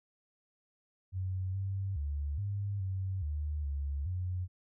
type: tone with pitch steps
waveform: sine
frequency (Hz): 93.4 / 97 / 72.3 / 100.6 / 94.9 / 74.8 / 70.7 / 90.8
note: F#2 / G2 / D2 / G2 / F#2 / D2 / C#2 / F#2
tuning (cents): +17 / -18 / -27 / +45 / +44 / +32 / +35 / -32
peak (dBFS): -32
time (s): 1.12-4.48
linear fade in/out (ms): 50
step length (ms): 420
effects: none